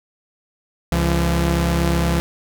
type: tone pair together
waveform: sawtooth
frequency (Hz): 68.5 / 169.94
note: C#2 / F3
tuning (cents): -20 / -47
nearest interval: octave + major third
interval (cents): 1573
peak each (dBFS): -15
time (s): 0.92-2.2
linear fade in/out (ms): 0
effects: none